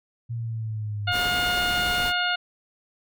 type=linear sweep; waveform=sine; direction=down; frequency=117.9 to 100.8 Hz; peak=-27 dBFS; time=0.29-1.13 s; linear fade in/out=20 ms
type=harmonic tone; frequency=714 Hz; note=F5; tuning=38 cents sharp; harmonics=1 / 2 / 3 / 4 / 5 / 6; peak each=-29 / -25 / -34 / -28 / -33 / -35 dBFS; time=1.07-2.36 s; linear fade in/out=10 ms
type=noise; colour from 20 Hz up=pink; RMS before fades=-32 dBFS; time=1.11-2.13 s; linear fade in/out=50 ms
effects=none